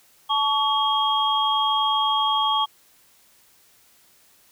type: tone cluster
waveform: sine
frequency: 869 / 1128 / 3254 Hz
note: A5 / C#6 / G#7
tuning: -22 / +30 / -36 cents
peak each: -23 dBFS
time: 0.29-2.66 s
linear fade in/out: 20 ms
effects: white hiss -57 dBFS RMS until 4.51 s